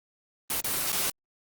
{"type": "noise with dropouts", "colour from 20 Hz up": "white", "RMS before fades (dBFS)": -28, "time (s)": [0.5, 1.1], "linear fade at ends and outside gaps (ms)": 2, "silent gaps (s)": [[0.606, 0.642], [0.92, 0.927]], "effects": ["Opus 24 kbps"]}